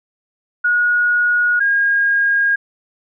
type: tone pair in turn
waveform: sine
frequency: 1449 / 1626.4 Hz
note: F#6 / G#6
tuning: -37 / -37 cents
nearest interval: major second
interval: 200 cents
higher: second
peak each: -12 dBFS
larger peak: neither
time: 0.64-1.6 / 1.6-2.56 s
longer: neither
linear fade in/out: 10 ms
effects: none